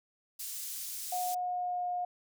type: high-pass noise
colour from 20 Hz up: pink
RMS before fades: -40 dBFS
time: 0.39-1.35 s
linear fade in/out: 10 ms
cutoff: 6800 Hz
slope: 12 dB/octave
type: tone with pitch glide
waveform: sine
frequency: 724 to 715.3 Hz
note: F#5 to F5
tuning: -38 to +41 cents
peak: -31 dBFS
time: 1.12-2.05 s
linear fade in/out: 5 ms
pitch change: -21 cents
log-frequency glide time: 1.31-1.87 s
effects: none